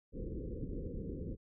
pink low-pass noise, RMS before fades -41 dBFS, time 0.12-1.37 s, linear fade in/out 50 ms, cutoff 510 Hz, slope 96 dB/octave, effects none

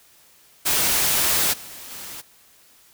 white noise with level steps, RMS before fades -20 / -39 / -36 dBFS, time 0.65-2.22 s, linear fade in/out 20 ms, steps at 1.52 / 1.9 s, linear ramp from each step 20 ms, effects white hiss -54 dBFS RMS until 2.93 s

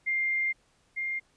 sine tone pair in turn, 2107 / 2115 Hz, C7 / C7, +12 / +18 cents, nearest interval unison, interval 6 cents, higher second, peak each -25 / -29 dBFS, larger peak first, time 0.06-0.53 / 0.96-1.2 s, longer first, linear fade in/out 20 ms, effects pink hiss -67 dBFS RMS until 1.36 s + resampled to 22050 Hz

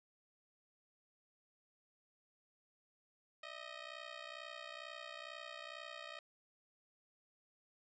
10% pulse ring-modulated tone, 626 Hz, D#5, 10 cents sharp, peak -36 dBFS, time 3.43-6.19 s, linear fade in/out 2 ms, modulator 31.1 Hz, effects resampled to 16000 Hz

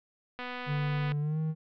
click train, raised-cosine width 0.3 ms, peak -22 dBFS, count 182, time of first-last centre 0.39-1.12 s, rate 248 Hz
triangle tone with pitch glide, 146.83 to 157.37 Hz, D3 to D#3, 0 to +20 cents, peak -26 dBFS, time 0.66-1.55 s, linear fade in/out 50 ms, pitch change +120 cents, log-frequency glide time 1.19-1.39 s
effects low-pass 3000 Hz 12 dB/octave

